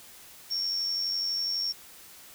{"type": "tone with amplitude modulation", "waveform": "sine", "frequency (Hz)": 5490, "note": "F8", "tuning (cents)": -31, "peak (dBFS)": -25, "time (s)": [0.5, 1.73], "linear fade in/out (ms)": 20, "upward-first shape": "sine", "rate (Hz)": 92, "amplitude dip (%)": 45, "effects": ["white hiss -50 dBFS RMS until 2.34 s"]}